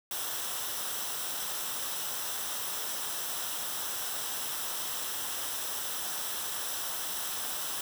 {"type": "noise with comb filter", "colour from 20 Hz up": "white", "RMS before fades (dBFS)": -35, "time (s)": [0.11, 7.81], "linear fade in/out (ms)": 2, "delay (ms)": 0.44, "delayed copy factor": -0.55, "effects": []}